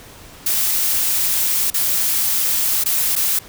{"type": "noise with dropouts", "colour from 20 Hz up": "blue", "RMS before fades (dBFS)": -18, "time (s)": [0.46, 3.39], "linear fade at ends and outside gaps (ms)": 5, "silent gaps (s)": [[1.703, 1.741], [2.839, 2.858], [3.155, 3.162]], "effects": ["pink hiss -41 dBFS RMS until 3.48 s"]}